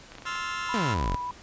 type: clicks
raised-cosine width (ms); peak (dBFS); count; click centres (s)
0.3; -27; 8; 0.12 / 0.153 / 0.184 / 0.222 / 0.254 / 0.291 / 0.323 / 0.355
type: chord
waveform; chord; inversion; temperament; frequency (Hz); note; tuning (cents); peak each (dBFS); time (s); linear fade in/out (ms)
sawtooth; F major seventh; second; just; 1047.7 / 1309.6 / 1396.9 / 1746.1; C6 / E6 / F6 / A6; +2 / -12 / 0 / -14; -31 / -32 / -31 / -34; 0.25-0.95; 20
type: tone with vibrato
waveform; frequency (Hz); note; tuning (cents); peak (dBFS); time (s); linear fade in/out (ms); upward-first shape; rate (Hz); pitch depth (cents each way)
sine; 987.8; B5; 0; -30; 0.69-1.31; 2; triangle; 3.4; 10
type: exponential sweep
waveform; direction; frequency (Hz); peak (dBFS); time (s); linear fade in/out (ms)
sawtooth; down; 248.7 to 37.36; -22; 0.74-1.15; 0
effects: pink hiss -49 dBFS RMS until 1.42 s + resampled to 16000 Hz